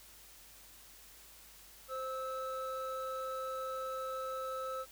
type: tone pair together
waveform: triangle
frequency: 523.3 / 1302.4 Hz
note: C5 / E6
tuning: 0 / -21 cents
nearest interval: octave + major third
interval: 1579 cents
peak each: -38 / -38 dBFS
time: 1.88-4.86 s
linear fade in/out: 50 ms
effects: added 50 Hz sine -65 dBFS peak until 4.91 s + white hiss -57 dBFS RMS until 4.91 s